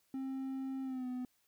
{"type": "tone with pitch glide", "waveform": "triangle", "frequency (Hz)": [266, 251.2], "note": ["C4", "B3"], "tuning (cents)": [29, 30], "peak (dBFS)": -35, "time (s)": [0.14, 1.25], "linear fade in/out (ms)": 2, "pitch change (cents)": -99, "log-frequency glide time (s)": [0.83, 1.07], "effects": ["white hiss -75 dBFS RMS until 1.47 s"]}